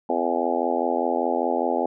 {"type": "harmonic tone with a mistuned harmonic", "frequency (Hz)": 85, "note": "F2", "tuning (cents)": -46, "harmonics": [3, 4, 5, 6, 7, 8, 9, 10], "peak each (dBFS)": [-29, -29, -29, -29, -29, -29, -29, -29], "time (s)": [0.09, 1.86], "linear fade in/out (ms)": 5, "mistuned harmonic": 10, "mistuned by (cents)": -23, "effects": []}